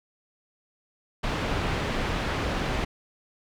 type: low-pass noise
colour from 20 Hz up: pink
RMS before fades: -28 dBFS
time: 1.23-2.85 s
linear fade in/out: 10 ms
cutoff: 3100 Hz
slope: 12 dB/octave
effects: none